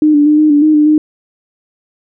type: tone with pitch steps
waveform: sine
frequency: 305.1 / 292.3 / 301.3 / 306.3 / 291.5 / 308.7 / 299.5 / 305.6 Hz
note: D#4 / D4 / D4 / D#4 / D4 / D#4 / D4 / D#4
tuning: -34 / -8 / +44 / -27 / -13 / -14 / +34 / -31 cents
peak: -5 dBFS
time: 0.02-0.98 s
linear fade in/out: 2 ms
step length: 120 ms
effects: none